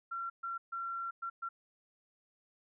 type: tone bursts at uneven times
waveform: sine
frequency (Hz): 1365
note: F6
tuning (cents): -40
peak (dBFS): -36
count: 5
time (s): 0.11-0.3 / 0.43-0.58 / 0.72-1.11 / 1.22-1.3 / 1.42-1.49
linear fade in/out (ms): 10
effects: none